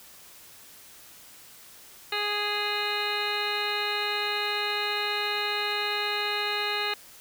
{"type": "harmonic tone", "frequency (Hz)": 414.7, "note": "G#4", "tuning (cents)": -3, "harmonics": [1, 2, 3, 4, 5, 6, 7, 9, 10], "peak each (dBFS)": [-35, -35, -35, -35, -35, -35, -35, -35, -35], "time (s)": [2.12, 6.94], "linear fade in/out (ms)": 5, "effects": ["white hiss -50 dBFS RMS until 7.2 s"]}